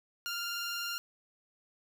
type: tone with vibrato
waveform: 15% pulse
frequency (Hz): 1396.9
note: F6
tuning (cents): 0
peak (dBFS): -28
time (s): 0.26-0.98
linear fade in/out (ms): 0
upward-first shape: square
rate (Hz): 20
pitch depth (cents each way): 16
effects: none